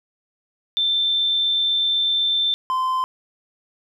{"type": "tone pair in turn", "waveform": ["sine", "triangle"], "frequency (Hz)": [3556, 1032.5], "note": ["A7", "C6"], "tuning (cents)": [18, -23], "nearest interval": "octave + major sixth", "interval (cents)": 2141, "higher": "first", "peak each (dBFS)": -17, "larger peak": "neither", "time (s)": [[0.77, 2.54], [2.7, 3.04]], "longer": "first", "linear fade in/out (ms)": 0, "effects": []}